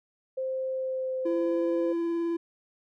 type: tone with pitch glide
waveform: sine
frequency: 523.3 to 513.7 Hz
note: C5 to C5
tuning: 0 to -32 cents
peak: -28 dBFS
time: 0.37-1.93 s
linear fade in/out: 10 ms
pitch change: -32 cents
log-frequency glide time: 0.72-1.63 s
type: tone with vibrato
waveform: triangle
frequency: 337.1 Hz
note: E4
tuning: 39 cents sharp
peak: -24 dBFS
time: 1.25-2.37 s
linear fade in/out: 10 ms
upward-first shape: square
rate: 19 Hz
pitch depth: 10 cents each way
effects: none